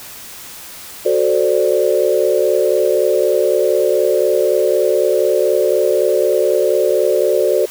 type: chord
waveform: sine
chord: D dominant seventh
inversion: first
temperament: equal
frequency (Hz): 370 / 440 / 523.3 / 587.3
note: F#4 / A4 / C5 / D5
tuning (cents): 0 / 0 / 0 / 0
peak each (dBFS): -17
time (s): 1.05-7.66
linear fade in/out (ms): 10
effects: white hiss -34 dBFS RMS until 7.7 s